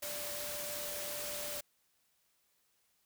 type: tone in noise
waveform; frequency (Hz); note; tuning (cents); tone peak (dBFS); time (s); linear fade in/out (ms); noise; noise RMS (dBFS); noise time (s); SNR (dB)
sine; 587.3; D5; 0; -45; 0.02-1.61; 10; white; -41; 0.02-1.61; -7
effects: white hiss -75 dBFS RMS until 3.05 s